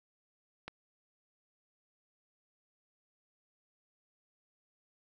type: click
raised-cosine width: 0.3 ms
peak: -25 dBFS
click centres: 0.68 s
effects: none